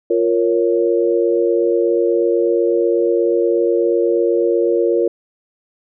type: chord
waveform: sine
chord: Bb minor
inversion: second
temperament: equal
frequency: 349.2 / 466.2 / 554.4 Hz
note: F4 / Bb4 / Db5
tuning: 0 / 0 / 0 cents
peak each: -16 / -16 / -20 dBFS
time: 0.1-5.08 s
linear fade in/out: 5 ms
effects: none